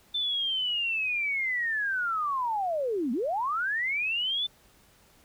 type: linear two-way sweep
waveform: sine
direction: down then up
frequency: 3557 to 217.1 to 3557 Hz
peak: -26 dBFS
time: 0.14-4.47 s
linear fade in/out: 10 ms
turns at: 3.12 s
effects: pink hiss -60 dBFS RMS until 5.24 s